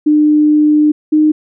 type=tone pair in turn; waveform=sine; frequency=301.2 / 306.5 Hz; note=D4 / D#4; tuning=+44 / -26 cents; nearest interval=unison; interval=30 cents; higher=second; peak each=-6 dBFS; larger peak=neither; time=0.06-0.92 / 1.12-1.32 s; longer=first; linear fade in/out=10 ms; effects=none